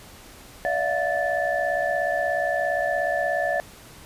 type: tone cluster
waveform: sine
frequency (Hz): 580 / 656 / 713 / 1750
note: D5 / E5 / F5 / A6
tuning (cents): -22 / -9 / +36 / -10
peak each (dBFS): -27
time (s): 0.65-3.6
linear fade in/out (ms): 0
effects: pink hiss -46 dBFS RMS until 4.05 s + resampled to 32000 Hz